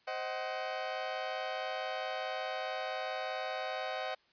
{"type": "chord", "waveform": "sawtooth", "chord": "C diminished", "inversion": "none", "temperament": "just", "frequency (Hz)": [523.3, 627.9, 753.5], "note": ["C5", "Eb5", "Gb5"], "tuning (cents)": [0, 16, 31], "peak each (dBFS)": [-37, -36, -35], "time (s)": [0.07, 4.15], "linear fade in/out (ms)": 10, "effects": ["white hiss -69 dBFS RMS until 4.32 s", "resampled to 11025 Hz"]}